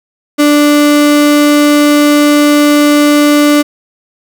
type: tone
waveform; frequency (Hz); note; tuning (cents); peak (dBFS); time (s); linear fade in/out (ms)
35% pulse; 293.7; D4; 0; -3; 0.38-3.63; 20
effects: none